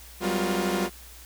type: tone cluster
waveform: sawtooth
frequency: 187.1 / 199.9 / 254.6 / 352.8 / 474.2 Hz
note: F#3 / G3 / C4 / F4 / A#4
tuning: +20 / +34 / -47 / +18 / +30 cents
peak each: -26 / -26 / -32 / -24 / -32 dBFS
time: 0.2-0.9 s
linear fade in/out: 50 ms
effects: added 60 Hz sine -47 dBFS peak until 1.25 s + white hiss -48 dBFS RMS until 1.25 s